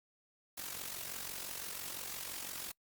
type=noise with amplitude modulation; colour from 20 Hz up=white; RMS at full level=-40 dBFS; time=0.57-2.72 s; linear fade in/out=10 ms; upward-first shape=sine; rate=45.9 Hz; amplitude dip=70%; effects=noise-tail reverb RT60 0.1 s tail -26 dB re dry + Opus 48 kbps